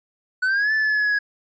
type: linear two-way sweep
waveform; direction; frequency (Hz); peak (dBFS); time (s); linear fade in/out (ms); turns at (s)
triangle; up then down; 1480 to 1756 to 1660; -16; 0.42-1.19; 10; 0.73
effects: resampled to 16000 Hz